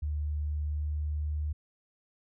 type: tone with pitch glide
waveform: sine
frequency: 74.6 to 75.08 Hz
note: D2 to D2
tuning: +28 to +39 cents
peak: -29 dBFS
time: 0.02-1.53 s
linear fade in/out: 10 ms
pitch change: +11 cents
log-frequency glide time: 0.35-1.34 s
effects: none